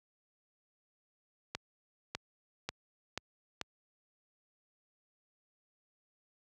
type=accelerating click train; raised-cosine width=0.2 ms; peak=-18 dBFS; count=5; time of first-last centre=1.55-3.613 s; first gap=600 ms; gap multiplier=0.9; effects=high-pass 60 Hz 12 dB/octave